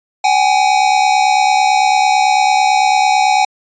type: tone pair together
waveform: square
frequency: 761 / 830 Hz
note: F#5 / G#5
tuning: +48 / -1 cents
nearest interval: major second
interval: 151 cents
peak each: -13 / -13 dBFS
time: 0.24-3.45 s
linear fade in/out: 5 ms
effects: resampled to 16000 Hz